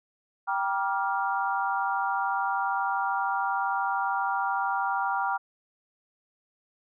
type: chord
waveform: sine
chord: G minor seventh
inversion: none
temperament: equal with one note detuned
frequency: 784 / 956.9 / 1174.7 / 1396.9 Hz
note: G5 / Bb5 / D6 / F6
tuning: 0 / +45 / 0 / 0 cents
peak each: -29 / -30 / -33 / -31 dBFS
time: 0.47-5.38 s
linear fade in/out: 20 ms
effects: none